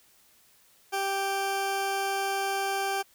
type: tone pair together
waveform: 20% pulse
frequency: 392 / 784 Hz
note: G4 / G5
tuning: 0 / 0 cents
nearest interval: octave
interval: 1200 cents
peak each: -26 / -27 dBFS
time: 0.92-3.03 s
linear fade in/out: 20 ms
effects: white hiss -61 dBFS RMS until 3.14 s